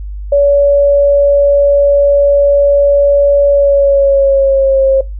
sine tone with pitch glide, 568 to 537.4 Hz, C#5 to C5, +42 to +46 cents, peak -5 dBFS, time 0.32-5.01 s, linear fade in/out 5 ms, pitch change -96 cents, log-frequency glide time 3.47-4.83 s, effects noise-tail reverb RT60 0.2 s tail -21 dB re dry + added 50 Hz sine -20 dBFS peak until 5.19 s

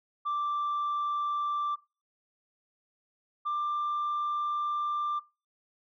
sine tone pair in turn, 1174.7 / 1185.6 Hz, D6 / D6, 0 / +16 cents, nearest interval unison, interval 16 cents, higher second, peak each -26 dBFS, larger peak neither, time 0.25-1.76 / 3.45-5.2 s, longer second, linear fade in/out 20 ms, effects noise-tail reverb RT60 0.3 s tail -22 dB re dry + tanh soft clip ceiling -26 dBFS

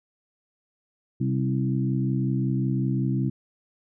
harmonic tone with a mistuned harmonic, 65.41 Hz, C2, in tune, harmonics 2 / 3 / 4 / 5, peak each -24 / -28 / -30 / -32 dBFS, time 1.2-3.3 s, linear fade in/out 10 ms, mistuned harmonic 4, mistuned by +35 cents, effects none

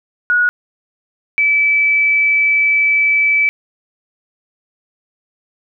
sine tone pair in turn, 1456 / 2306 Hz, F#6 / D7, -28 / -32 cents, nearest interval minor sixth, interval 796 cents, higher second, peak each -10 dBFS, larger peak neither, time 0.3-0.49 / 1.38-3.49 s, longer second, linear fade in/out 0 ms, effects none

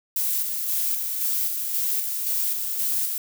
violet noise with tremolo, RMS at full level -24 dBFS, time 0.16-3.18 s, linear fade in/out 2 ms, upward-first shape square, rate 1.9 Hz, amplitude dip 35%, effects none

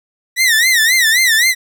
sawtooth tone with vibrato, 1914 Hz, A#6, 45 cents sharp, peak -6 dBFS, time 0.36-1.55 s, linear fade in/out 50 ms, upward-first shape sine, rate 3.8 Hz, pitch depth 160 cents each way, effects none

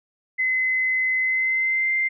sine tone with pitch glide, 2040 to 2090 Hz, C7 to C7, -44 to -2 cents, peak -19 dBFS, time 0.38-2.09 s, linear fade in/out 20 ms, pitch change +42 cents, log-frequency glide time 1.21-1.94 s, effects none

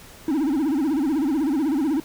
triangle tone with vibrato, 292 Hz, D4, 10 cents flat, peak -17 dBFS, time 0.28-2 s, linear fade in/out 2 ms, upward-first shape sine, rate 16 Hz, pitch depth 200 cents each way, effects pink hiss -45 dBFS RMS until 2.04 s

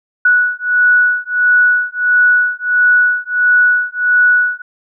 sine beating tone pair, 1471 / 1472.5 Hz, F#6 / F#6, -11 / -9 cents, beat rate 1.5 Hz, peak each -12 dBFS, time 0.25-4.62 s, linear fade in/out 5 ms, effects none

